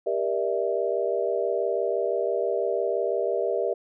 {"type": "chord", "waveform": "sine", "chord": "E half-diminished seventh", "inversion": "first", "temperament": "just", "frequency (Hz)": [395.6, 474.7, 593.3, 659.3], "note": ["G4", "Bb4", "D5", "E5"], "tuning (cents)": [16, 31, 18, 0], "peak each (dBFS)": [-28, -28, -29, -29], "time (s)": [0.06, 3.74], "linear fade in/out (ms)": 10, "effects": []}